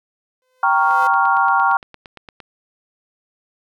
sawtooth tone with exponential growth, 511 Hz, C5, 41 cents flat, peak -24 dBFS, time 0.42-1.07 s, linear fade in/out 1 ms, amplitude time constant 140 ms
sine chord, G half-diminished seventh, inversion none, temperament equal, 784 / 932.3 / 1108.7 / 1396.9 Hz, G5 / Bb5 / Db6 / F6, 0 / 0 / 0 / 0 cents, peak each -18 dBFS, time 0.63-1.77 s, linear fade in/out 2 ms
click train, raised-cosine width 0.3 ms, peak -21 dBFS, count 14, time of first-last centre 0.91-2.403 s, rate 8.71 Hz
effects none

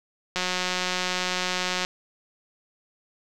click train, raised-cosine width 0.2 ms, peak -9 dBFS, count 272, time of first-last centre 0.36-1.849 s, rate 182 Hz, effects none

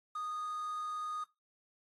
triangle tone with quantisation, 1237 Hz, D#6, 10 cents flat, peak -35 dBFS, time 0.15-1.24 s, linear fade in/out 5 ms, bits 10, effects noise-tail reverb RT60 0.2 s tail -18 dB re dry + AAC 32 kbps

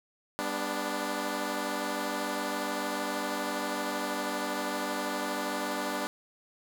10% pulse chord, G major, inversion none, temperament equal with one note detuned, 200 / 246.9 / 293.7 Hz, G3 / B3 / D4, +35 / 0 / 0 cents, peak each -29 / -28 / -25 dBFS, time 0.39-6.07 s, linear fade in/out 0 ms, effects none

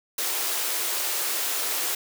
white high-pass noise, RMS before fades -27 dBFS, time 0.18-1.95 s, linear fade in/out 5 ms, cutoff 310 Hz, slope 48 dB/octave, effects none

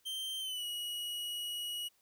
45% pulse tone with pitch glide, 3136 to 2909 Hz, G7 to F#7, 0 to -30 cents, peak -37 dBFS, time 0.05-1.89 s, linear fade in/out 20 ms, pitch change -130 cents, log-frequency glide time 0.39-0.65 s, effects white hiss -72 dBFS RMS until 2.01 s

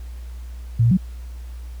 sine tone with pitch steps, 115.4 / 118.1 / 185.6 Hz, A#2 / A#2 / F#3, -17 / +23 / +6 cents, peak -12 dBFS, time 0.79-0.973 s, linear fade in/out 10 ms, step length 61 ms, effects added 60 Hz sine -31 dBFS peak until 1.8 s + pink hiss -52 dBFS RMS until 1.8 s

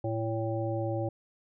harmonic tone, 112.2 Hz, A2, 34 cents sharp, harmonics 1 / 3 / 5 / 7, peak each -32 / -34 / -34 / -39 dBFS, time 0.04-1.09 s, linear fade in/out 5 ms, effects none

